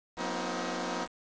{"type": "tone cluster", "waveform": "10% pulse", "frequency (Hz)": [180.9, 238.1, 258.9, 317.1], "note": ["F#3", "A#3", "C4", "D#4"], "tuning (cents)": [-39, 37, -18, 33], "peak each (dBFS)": -30, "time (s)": [0.16, 1.08], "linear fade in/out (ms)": 50, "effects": ["resampled to 16000 Hz", "8-bit"]}